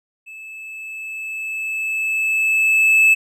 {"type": "tone with level ramp", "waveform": "triangle", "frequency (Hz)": 2614, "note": "E7", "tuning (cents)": -15, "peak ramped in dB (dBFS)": [-33, -7], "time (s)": [0.26, 3.15], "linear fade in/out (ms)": 20, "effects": []}